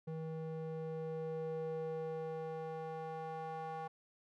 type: tone with band-pass filter sweep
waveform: square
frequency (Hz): 160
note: D#3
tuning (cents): +49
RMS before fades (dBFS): -42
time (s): 0.07-3.88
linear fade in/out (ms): 10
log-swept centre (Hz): 320 to 830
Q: 2.6
effects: none